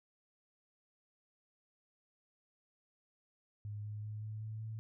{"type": "tone with pitch steps", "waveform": "sine", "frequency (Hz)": [104.2, 105.41, 106.64, 107.87, 109.13, 110.4], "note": ["G#2", "G#2", "G#2", "A2", "A2", "A2"], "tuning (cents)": [6, 26, 46, -34, -14, 6], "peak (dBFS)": -40, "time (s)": [3.65, 4.79], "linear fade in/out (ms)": 0, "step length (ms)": 190, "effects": []}